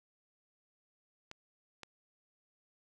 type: clicks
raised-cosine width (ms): 0.2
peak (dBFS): -28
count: 2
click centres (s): 1.314 / 1.833
effects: none